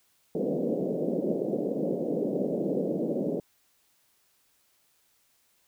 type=band-pass noise; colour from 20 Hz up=white; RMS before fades=-29 dBFS; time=0.35-3.4 s; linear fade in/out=2 ms; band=160 to 560 Hz; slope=48 dB/octave; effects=white hiss -68 dBFS RMS until 5.67 s